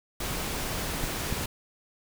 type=noise; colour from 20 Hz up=pink; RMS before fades=-32 dBFS; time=0.2-1.46 s; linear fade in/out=5 ms
type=clicks; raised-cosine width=5 ms; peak=-18 dBFS; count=2; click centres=1.039 / 1.326 s
effects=none